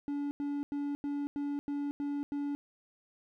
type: tone bursts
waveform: triangle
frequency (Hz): 286.5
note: D4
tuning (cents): -43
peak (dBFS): -30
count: 8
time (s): 0.08-2.55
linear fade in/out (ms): 0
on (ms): 230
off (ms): 90
effects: none